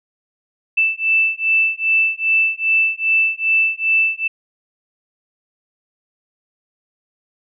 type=beating tone pair; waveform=sine; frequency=2646 / 2648.5 Hz; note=E7 / E7; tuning=+6 / +8 cents; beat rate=2.5 Hz; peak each=-17 dBFS; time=0.77-4.28 s; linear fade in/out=10 ms; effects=none